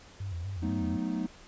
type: tone with vibrato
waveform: sine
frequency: 91.2 Hz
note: F#2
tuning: 24 cents flat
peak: -33 dBFS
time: 0.2-0.97 s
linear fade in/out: 5 ms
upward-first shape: square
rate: 4.1 Hz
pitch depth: 120 cents each way
type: chord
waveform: triangle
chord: B dominant seventh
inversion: second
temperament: equal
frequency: 185 / 220 / 246.9 / 311.1 Hz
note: F#3 / A3 / B3 / D#4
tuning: 0 / 0 / 0 / 0 cents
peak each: -33 dBFS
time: 0.62-1.27 s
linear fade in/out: 10 ms
effects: pink hiss -53 dBFS RMS until 1.47 s + resampled to 16000 Hz